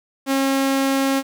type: tone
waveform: sawtooth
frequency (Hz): 271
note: C#4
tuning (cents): -39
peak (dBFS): -13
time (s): 0.26-1.23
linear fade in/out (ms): 50
effects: 8-bit